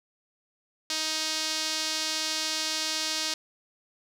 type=tone with band-pass filter; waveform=sawtooth; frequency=313.8 Hz; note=D#4; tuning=15 cents sharp; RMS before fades=-30 dBFS; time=0.9-3.34 s; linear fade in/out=2 ms; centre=4900 Hz; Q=1.9; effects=none